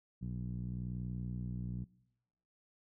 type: tone with low-pass filter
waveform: 10% pulse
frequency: 60.9 Hz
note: B1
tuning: 24 cents flat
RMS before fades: -40 dBFS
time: 0.21-1.85 s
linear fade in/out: 20 ms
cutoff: 160 Hz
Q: 3
effects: noise-tail reverb RT60 0.9 s tail -22 dB re dry